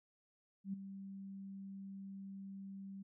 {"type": "tone with ADSR envelope", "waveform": "sine", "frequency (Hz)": 195.1, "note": "G3", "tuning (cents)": -8, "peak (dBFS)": -36, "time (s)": [0.64, 3.03], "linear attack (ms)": 94, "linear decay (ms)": 10, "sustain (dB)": -10, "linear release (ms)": 12, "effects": []}